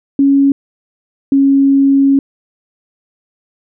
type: tone pair in turn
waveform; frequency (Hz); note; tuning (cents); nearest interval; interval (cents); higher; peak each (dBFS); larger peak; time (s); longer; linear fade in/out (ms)
sine; 277.2 / 275; C#4 / C#4; 0 / -14; unison; 14; first; -6; neither; 0.19-0.52 / 1.32-2.19; second; 2
effects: none